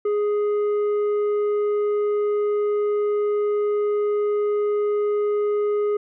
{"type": "tone with tanh clipping", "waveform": "triangle", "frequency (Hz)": 415.3, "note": "G#4", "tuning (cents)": 0, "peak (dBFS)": -20, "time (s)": [0.05, 5.97], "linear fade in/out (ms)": 5, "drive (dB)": 10, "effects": []}